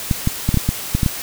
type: clicks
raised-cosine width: 5 ms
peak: -3 dBFS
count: 9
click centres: 0.112 / 0.274 / 0.49 / 0.543 / 0.573 / 0.69 / 0.95 / 1.032 / 1.062 s
effects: white hiss -28 dBFS RMS until 1.22 s